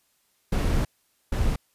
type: noise bursts at uneven times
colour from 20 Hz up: brown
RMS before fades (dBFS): -23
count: 2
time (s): 0.52-0.85 / 1.32-1.56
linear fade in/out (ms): 5
effects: white hiss -68 dBFS RMS until 1.74 s + resampled to 32000 Hz